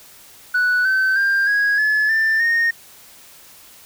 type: tone with pitch steps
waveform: sine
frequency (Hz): 1480 / 1535.7 / 1593.6 / 1653.6 / 1715.9 / 1780.5 / 1847.5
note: F#6 / G6 / G6 / G#6 / A6 / A6 / A#6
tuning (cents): 0 / -36 / +28 / -8 / -44 / +20 / -16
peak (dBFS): -12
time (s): 0.54-2.71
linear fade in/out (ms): 10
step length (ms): 310
effects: tanh soft clip ceiling -13 dBFS + white hiss -45 dBFS RMS until 3.85 s